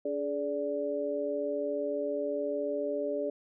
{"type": "tone cluster", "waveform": "sine", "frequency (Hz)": [286.9, 421.2, 582], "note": ["D4", "G#4", "D5"], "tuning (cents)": [-40, 24, -16], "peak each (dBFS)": [-37, -34, -32], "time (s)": [0.05, 3.3], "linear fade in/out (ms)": 5, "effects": []}